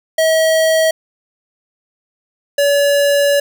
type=tone pair in turn; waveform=square; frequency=641 / 569.7 Hz; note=E5 / C#5; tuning=-49 / +47 cents; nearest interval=major second; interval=204 cents; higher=first; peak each=-11 dBFS; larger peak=neither; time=0.18-0.91 / 2.58-3.4 s; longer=second; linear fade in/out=5 ms; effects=none